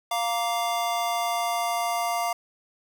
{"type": "chord", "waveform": "square", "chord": "Bb major", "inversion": "second", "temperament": "just", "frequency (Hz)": [699.2, 932.3, 1165.4], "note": ["F5", "Bb5", "D6"], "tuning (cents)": [2, 0, -14], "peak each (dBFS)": [-27, -32, -32], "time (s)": [0.11, 2.33], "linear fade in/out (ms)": 5, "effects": []}